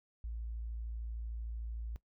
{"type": "tone", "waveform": "sine", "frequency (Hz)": 56.6, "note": "A1", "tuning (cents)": 50, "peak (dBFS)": -38, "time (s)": [0.24, 1.96], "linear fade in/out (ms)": 0, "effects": ["noise-tail reverb RT60 0.1 s tail -18 dB re dry"]}